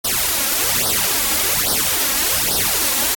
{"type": "noise with flanger", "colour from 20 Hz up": "white", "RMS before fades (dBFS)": -18, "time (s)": [0.04, 3.15], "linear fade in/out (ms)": 10, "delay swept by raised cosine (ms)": [0.2, 3.7], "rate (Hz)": 1.2, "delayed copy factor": 1, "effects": ["AAC 64 kbps"]}